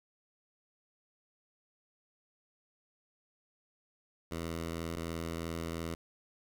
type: tone pair in turn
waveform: 10% pulse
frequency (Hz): 82.9 / 82.9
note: E2 / E2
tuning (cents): +10 / +10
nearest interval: unison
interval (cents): 0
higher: neither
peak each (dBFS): -28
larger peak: neither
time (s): 4.31-4.96 / 4.96-5.95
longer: second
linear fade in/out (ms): 5
effects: none